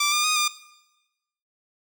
10% pulse tone with pitch steps, 1172 / 1205 / 1240 / 1205 Hz, D6 / D6 / D#6 / D6, -4 / +44 / -6 / +44 cents, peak -12 dBFS, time 0-0.48 s, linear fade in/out 5 ms, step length 120 ms, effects noise-tail reverb RT60 1.0 s tail -18 dB re dry

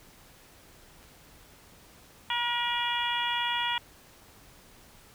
clicks, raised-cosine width 0.2 ms, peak -38 dBFS, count 2, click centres 1.029 / 1.041 s
harmonic tone, 478.1 Hz, A#4, 44 cents sharp, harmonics 2 / 3 / 4 / 5 / 6 / 7, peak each -31 / -37 / -35 / -37 / -34 / -33 dBFS, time 2.3-3.78 s, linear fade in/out 2 ms
effects pink hiss -55 dBFS RMS until 5.14 s

